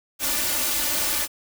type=noise with comb filter; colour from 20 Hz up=white; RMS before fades=-24 dBFS; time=0.19-1.28 s; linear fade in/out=50 ms; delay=3.4 ms; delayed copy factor=+0.95; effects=none